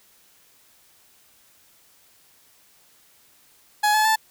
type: tone with pitch steps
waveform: 30% pulse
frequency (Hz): 840 / 859.1 / 878.7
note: G#5 / A5 / A5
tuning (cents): +19 / -42 / -3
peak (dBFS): -14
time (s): 3.83-4.16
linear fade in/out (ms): 10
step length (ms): 110
effects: white hiss -57 dBFS RMS until 4.3 s